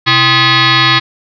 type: tone with frequency modulation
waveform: sine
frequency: 1046.5 Hz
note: C6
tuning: in tune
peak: -6 dBFS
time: 0.06-1 s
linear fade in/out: 20 ms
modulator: 459 Hz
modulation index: 7.1
effects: none